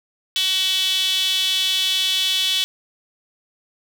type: tone with high-pass filter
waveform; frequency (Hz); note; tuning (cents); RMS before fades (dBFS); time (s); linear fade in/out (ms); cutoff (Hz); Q
sawtooth; 377; F#4; +32; -20; 0.36-2.64; 0; 3300; 7
effects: none